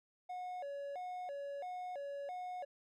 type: tone with vibrato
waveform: triangle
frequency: 640 Hz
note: D#5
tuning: 49 cents sharp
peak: -39 dBFS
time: 0.29-2.65 s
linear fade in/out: 10 ms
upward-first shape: square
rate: 1.5 Hz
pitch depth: 220 cents each way
effects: none